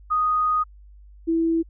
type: tone pair in turn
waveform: sine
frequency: 1243 / 329.2 Hz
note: D#6 / E4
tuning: -2 / -2 cents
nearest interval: octave + major seventh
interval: 2300 cents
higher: first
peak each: -18 dBFS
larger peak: neither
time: 0.1-0.64 / 1.27-1.63 s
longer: first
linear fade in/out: 20 ms
effects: added 50 Hz sine -44 dBFS peak until 1.69 s